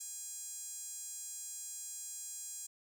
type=tone with high-pass filter; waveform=sawtooth; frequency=820 Hz; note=G#5; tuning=22 cents flat; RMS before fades=-45 dBFS; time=0-2.67 s; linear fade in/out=10 ms; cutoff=7400 Hz; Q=4.5; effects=none